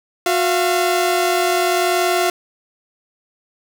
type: tone pair together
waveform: sawtooth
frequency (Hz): 362.3 / 683.9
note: F#4 / F5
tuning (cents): -36 / -36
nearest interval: major seventh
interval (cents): 1100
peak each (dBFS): -14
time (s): 0.26-2.3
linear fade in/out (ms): 2
effects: none